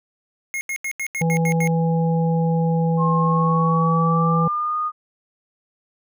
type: tone bursts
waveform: square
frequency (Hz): 2154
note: C7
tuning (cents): +50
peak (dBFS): -24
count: 8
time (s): 0.54-1.674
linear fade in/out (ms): 0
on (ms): 70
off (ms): 82
type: harmonic tone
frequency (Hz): 164.81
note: E3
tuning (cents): 0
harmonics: 1 / 3 / 5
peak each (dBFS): -17 / -25 / -28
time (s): 1.21-4.48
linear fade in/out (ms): 5
type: tone with pitch glide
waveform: sine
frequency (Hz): 1070 to 1229.1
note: C6 to D#6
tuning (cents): +38 to -22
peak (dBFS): -20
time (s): 2.97-4.92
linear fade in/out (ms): 50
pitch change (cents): +240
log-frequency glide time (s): 3.18-4.77
effects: none